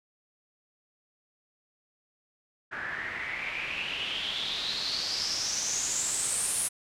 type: noise with low-pass filter sweep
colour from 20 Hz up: white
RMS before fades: -32 dBFS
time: 2.71-6.69 s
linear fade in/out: 20 ms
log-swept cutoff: 1600 to 10000 Hz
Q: 6.6
effects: none